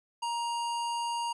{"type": "tone", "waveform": "square", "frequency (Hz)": 940, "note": "A#5", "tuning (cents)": 14, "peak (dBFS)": -31, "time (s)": [0.22, 1.33], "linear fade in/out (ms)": 10, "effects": ["resampled to 24000 Hz"]}